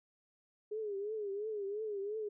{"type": "tone with vibrato", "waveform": "sine", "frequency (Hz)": 415, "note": "G#4", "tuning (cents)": -1, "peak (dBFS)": -36, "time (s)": [0.71, 2.29], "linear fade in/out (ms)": 10, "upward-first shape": "triangle", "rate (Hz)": 2.9, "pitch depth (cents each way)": 120, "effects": []}